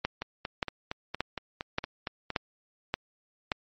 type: two click trains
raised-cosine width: 0.3 ms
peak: -11 / -17 dBFS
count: 7 / 10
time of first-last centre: 0.05-3.518 / 0.22-2.303 s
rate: 1.73 / 4.32 Hz
effects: MP3 32 kbps